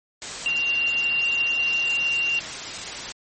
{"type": "tone in noise", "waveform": "sine", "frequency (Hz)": 2774, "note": "F7", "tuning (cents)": -12, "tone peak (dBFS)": -20, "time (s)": [0.46, 2.39], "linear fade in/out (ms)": 0, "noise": "white", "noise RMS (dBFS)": -32, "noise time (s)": [0.22, 3.12], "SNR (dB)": 9, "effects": ["MP3 32 kbps"]}